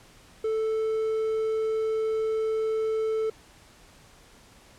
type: tone with hard clipping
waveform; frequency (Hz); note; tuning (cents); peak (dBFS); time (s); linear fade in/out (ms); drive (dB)
triangle; 440; A4; 0; -25; 0.44-3.3; 5; 6
effects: pink hiss -54 dBFS RMS until 4.78 s + low-pass 10000 Hz 12 dB/octave